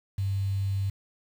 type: tone with quantisation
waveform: sine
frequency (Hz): 98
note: G2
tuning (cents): 0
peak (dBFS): -25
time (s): 0.18-0.9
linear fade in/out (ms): 5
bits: 8
effects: none